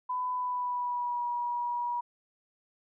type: tone with pitch glide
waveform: sine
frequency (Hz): 1001 to 963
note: B5 to B5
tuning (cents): +23 to -44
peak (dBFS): -29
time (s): 0.09-2.01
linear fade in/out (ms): 10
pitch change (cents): -67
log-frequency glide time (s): 0.32-1.25
effects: none